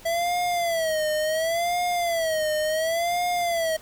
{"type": "tone with vibrato", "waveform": "square", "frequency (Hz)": 659.3, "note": "E5", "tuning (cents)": 0, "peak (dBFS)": -23, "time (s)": [0.05, 3.77], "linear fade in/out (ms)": 10, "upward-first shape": "sine", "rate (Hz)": 0.7, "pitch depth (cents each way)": 130, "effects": ["pink hiss -48 dBFS RMS until 3.81 s"]}